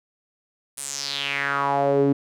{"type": "tone with band-pass filter sweep", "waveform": "sawtooth", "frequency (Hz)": 140.3, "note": "C#3", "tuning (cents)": 21, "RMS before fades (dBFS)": -23, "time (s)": [0.77, 2.13], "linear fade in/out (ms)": 10, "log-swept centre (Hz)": [10000, 300], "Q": 4.2, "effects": []}